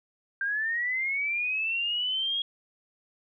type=linear sweep; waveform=sine; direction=up; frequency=1577 to 3299 Hz; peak=-26 dBFS; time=0.41-2.42 s; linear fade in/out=2 ms; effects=none